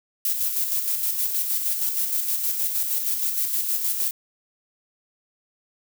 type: noise with tremolo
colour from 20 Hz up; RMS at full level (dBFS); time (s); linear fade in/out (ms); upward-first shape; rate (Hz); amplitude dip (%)
violet; -23; 0.25-4.11; 2; square; 6.4; 40
effects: none